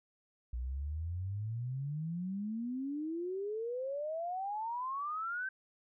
sine exponential sweep, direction up, 58.6 to 1568 Hz, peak -35 dBFS, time 0.53-5.49 s, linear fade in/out 5 ms, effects none

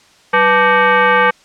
sine tone with frequency modulation, 190.7 Hz, G3, 47 cents flat, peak -8 dBFS, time 0.33-1.31 s, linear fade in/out 10 ms, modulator 684 Hz, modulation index 2.7, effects white hiss -48 dBFS RMS until 1.44 s + low-pass 6000 Hz 12 dB/octave

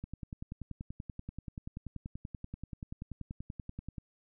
click train, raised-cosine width 5 ms, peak -28 dBFS, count 42, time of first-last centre 0.04-3.982 s, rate 10.4 Hz, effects none

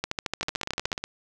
two click trains, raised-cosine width 0.2 ms, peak -10 / -13 dBFS, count 13 / 11, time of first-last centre 0.04-0.929 / 0.43-1.04 s, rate 13.5 / 16.4 Hz, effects none

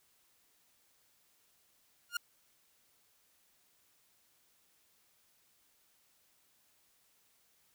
sawtooth tone with exponential growth, 1416 Hz, F6, 23 cents sharp, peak -26 dBFS, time 2.09-2.17 s, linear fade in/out 5 ms, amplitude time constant 16 ms, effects white hiss -71 dBFS RMS until 7.74 s

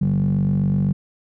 15% pulse tone with band-pass filter, 47.92 Hz, G1, 39 cents flat, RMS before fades -19 dBFS, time 0.01-0.93 s, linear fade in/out 10 ms, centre 170 Hz, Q 9.7, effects none

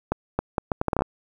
accelerating click train, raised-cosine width 1 ms, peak -8 dBFS, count 11, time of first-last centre 0.12-1.021 s, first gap 270 ms, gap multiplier 0.71, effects 8-bit

